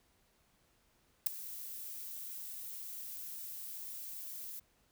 violet noise with ADSR envelope, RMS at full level -25 dBFS, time 1.26-4.6 s, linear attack 9 ms, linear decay 4 ms, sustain -20 dB, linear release 10 ms, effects pink hiss -72 dBFS RMS until 4.91 s

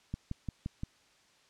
click train, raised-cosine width 5 ms, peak -23 dBFS, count 5, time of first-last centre 0.14-0.834 s, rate 5.76 Hz, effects white hiss -65 dBFS RMS until 1.49 s + low-pass 6000 Hz 12 dB/octave

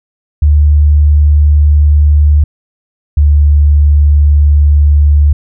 sine tone pair in turn, 74.1 / 73.29 Hz, D2 / D2, +16 / -3 cents, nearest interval unison, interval 19 cents, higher first, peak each -3 dBFS, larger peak neither, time 0.42-2.44 / 3.17-5.33 s, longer second, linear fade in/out 5 ms, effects none

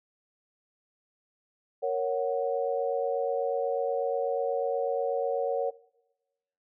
sine chord, F# major, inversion first, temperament equal, 466.2 / 554.4 / 740 Hz, A#4 / C#5 / F#5, 0 / 0 / 0 cents, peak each -30 / -29 / -33 dBFS, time 1.82-5.71 s, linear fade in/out 20 ms, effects noise-tail reverb RT60 1.0 s tail -21 dB re dry

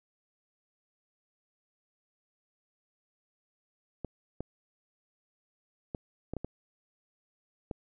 clicks, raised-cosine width 2 ms, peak -22 dBFS, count 7, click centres 4.047 / 4.406 / 5.948 / 6.336 / 6.367 / 6.446 / 7.712 s, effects none

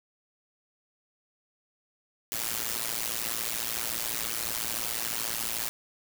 white noise with amplitude modulation, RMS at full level -28 dBFS, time 2.32-5.69 s, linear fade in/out 0 ms, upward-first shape sine, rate 114 Hz, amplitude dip 95%, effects none

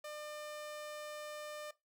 sawtooth tone, 600 Hz, D5, 37 cents sharp, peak -40 dBFS, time 0.04-1.71 s, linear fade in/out 5 ms, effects noise-tail reverb RT60 0.2 s tail -18 dB re dry

